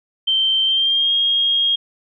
sine tone with pitch glide, 3123 to 3254 Hz, G7 to G#7, -7 to -36 cents, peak -14 dBFS, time 0.27-1.76 s, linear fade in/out 10 ms, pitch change +71 cents, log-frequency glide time 0.64-1.13 s, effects none

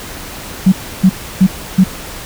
sine tone bursts, 188 Hz, F#3, 28 cents sharp, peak -3 dBFS, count 4, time 0.66-1.842 s, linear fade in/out 10 ms, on 63 ms, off 310 ms, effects pink hiss -28 dBFS RMS until 2.25 s

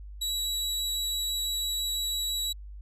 sawtooth tone, 3902 Hz, B7, 22 cents flat, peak -25 dBFS, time 0.21-2.53 s, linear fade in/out 10 ms, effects added 50 Hz sine -40 dBFS peak until 2.81 s + resampled to 32000 Hz

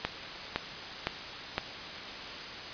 click train, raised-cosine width 0.3 ms, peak -12 dBFS, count 4, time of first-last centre 0.05-1.581 s, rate 1.96 Hz, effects white hiss -40 dBFS RMS until 2.73 s + resampled to 11025 Hz

